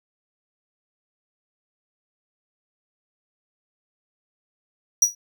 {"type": "tone with exponential decay", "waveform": "square", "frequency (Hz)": 5800, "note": "F#8", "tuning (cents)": -35, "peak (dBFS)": -10, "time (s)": [5.02, 5.15], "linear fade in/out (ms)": 5, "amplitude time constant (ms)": 28, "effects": []}